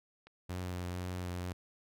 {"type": "click", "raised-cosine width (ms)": 0.3, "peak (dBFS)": -38, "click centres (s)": 0.27}
{"type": "tone with vibrato", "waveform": "sawtooth", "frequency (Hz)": 89.9, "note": "F#2", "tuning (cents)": -49, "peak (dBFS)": -33, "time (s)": [0.49, 1.53], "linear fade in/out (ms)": 10, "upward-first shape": "triangle", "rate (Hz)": 2.1, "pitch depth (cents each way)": 20}
{"effects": []}